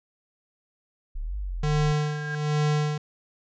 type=exponential two-way sweep; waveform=sine; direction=up then down; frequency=30.4 to 52 to 30.4 Hz; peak=-28 dBFS; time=1.15-1.92 s; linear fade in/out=10 ms; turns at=1.36 s
type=tone with tremolo; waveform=square; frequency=150 Hz; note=D3; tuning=37 cents sharp; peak=-21 dBFS; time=1.63-2.98 s; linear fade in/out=5 ms; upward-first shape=sine; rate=1.2 Hz; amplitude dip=70%
type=tone with exponential growth; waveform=sine; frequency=1617 Hz; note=G#6; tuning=47 cents flat; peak=-29 dBFS; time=1.66-2.35 s; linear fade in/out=2 ms; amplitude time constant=150 ms
effects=resampled to 16000 Hz